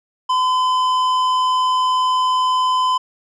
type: tone with tanh clipping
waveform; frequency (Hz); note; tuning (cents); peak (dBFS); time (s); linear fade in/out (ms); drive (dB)
sine; 1017; C6; -50; -16; 0.29-2.98; 10; 11
effects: none